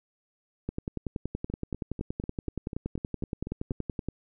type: two click trains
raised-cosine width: 3 ms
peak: -18 / -23 dBFS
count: 37 / 10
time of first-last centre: 0.69-4.086 / 1.5-3.717 s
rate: 10.6 / 4.06 Hz
effects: none